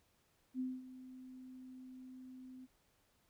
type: tone with ADSR envelope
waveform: sine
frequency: 256.7 Hz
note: C4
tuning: 33 cents flat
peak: -35 dBFS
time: 0.54-2.67 s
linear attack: 56 ms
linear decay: 220 ms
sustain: -15 dB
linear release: 31 ms
effects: pink hiss -75 dBFS RMS until 3.29 s